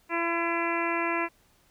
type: harmonic tone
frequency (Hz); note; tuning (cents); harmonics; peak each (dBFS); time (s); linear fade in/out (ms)
337.5; E4; +41; 1 / 2 / 3 / 4 / 5 / 6 / 7 / 8; -31 / -34 / -31 / -36 / -36 / -35 / -34 / -38; 0.09-1.29; 50
effects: pink hiss -64 dBFS RMS until 1.7 s